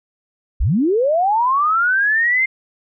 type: linear sweep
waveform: sine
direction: up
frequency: 33.2 to 2117 Hz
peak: -13 dBFS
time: 0.6-2.46 s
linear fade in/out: 10 ms
effects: none